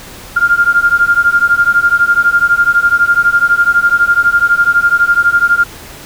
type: beating tone pair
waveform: sine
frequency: 1396.9 / 1408.9 Hz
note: F6 / F6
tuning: 0 / +15 cents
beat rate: 12 Hz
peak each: -10 dBFS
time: 0.36-5.64 s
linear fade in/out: 10 ms
effects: pink hiss -32 dBFS RMS until 6.05 s